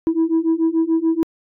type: beating tone pair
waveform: sine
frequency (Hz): 322.5 / 329.4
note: E4 / E4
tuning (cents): -38 / -1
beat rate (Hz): 6.9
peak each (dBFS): -17 / -16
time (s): 0.07-1.23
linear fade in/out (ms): 0
effects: tanh soft clip ceiling -11 dBFS